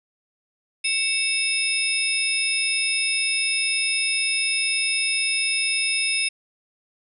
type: tone cluster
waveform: sine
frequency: 2229 / 2645 / 3680 / 5140 / 9470 Hz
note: C#7 / E7 / A#7 / E8 / D9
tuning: +9 / +5 / -23 / -45 / +13 cents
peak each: -29 / -24 / -30 / -26 / -28 dBFS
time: 0.84-6.29 s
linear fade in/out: 10 ms
effects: none